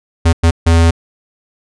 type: tone bursts at uneven times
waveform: square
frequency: 83.2 Hz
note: E2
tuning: 17 cents sharp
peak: -7 dBFS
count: 3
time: 0.25-0.33 / 0.43-0.51 / 0.66-0.91 s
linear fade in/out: 10 ms
effects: resampled to 22050 Hz